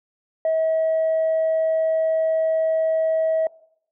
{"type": "tone", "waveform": "sine", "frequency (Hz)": 642, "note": "E5", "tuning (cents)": -46, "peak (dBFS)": -16, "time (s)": [0.45, 3.47], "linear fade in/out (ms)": 2, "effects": ["noise-tail reverb RT60 0.7 s tail -21 dB re dry", "tanh soft clip ceiling -15 dBFS"]}